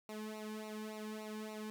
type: tone with flanger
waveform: sawtooth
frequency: 215.1 Hz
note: A3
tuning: 39 cents flat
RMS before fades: -45 dBFS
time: 0.09-1.7 s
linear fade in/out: 0 ms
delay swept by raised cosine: 0.6 to 1.52 ms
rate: 3.5 Hz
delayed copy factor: -0.9
effects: none